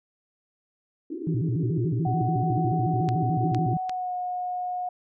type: band-pass noise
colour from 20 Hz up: white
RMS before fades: -33 dBFS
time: 1.1-3.74 s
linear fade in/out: 5 ms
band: 270 to 390 Hz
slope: 96 dB/octave
type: tone with vibrato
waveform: sine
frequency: 140 Hz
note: C#3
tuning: 18 cents sharp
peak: -23 dBFS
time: 1.27-3.77 s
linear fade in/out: 2 ms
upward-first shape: square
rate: 6.9 Hz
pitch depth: 270 cents each way
type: tone with pitch glide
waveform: sine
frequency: 744 to 724.1 Hz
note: F#5 to F#5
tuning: +9 to -38 cents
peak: -27 dBFS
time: 2.05-4.89 s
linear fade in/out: 5 ms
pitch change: -47 cents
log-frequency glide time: 3.83-4.14 s
type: clicks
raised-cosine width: 0.2 ms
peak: -18 dBFS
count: 3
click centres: 3.089 / 3.547 / 3.895 s
effects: none